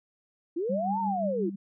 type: linear two-way sweep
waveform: sine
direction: up then down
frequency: 311.1 to 931 to 311.1 Hz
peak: -27 dBFS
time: 0.56-1.5 s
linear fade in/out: 10 ms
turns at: 1 s
type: tone with tremolo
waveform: sine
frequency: 196 Hz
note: G3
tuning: in tune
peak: -27 dBFS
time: 0.69-1.56 s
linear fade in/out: 10 ms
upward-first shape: triangle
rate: 5.7 Hz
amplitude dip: 70%
effects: none